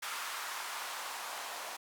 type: noise with band-pass filter sweep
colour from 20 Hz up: blue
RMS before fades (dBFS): -41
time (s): 0.02-1.77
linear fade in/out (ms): 10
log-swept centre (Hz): 1200 to 790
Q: 1.7
effects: none